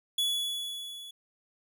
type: tone with level ramp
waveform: 45% pulse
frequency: 3401 Hz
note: G#7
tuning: 40 cents sharp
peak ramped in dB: -25 to -43 dBFS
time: 0.18-1.11 s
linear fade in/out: 5 ms
effects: none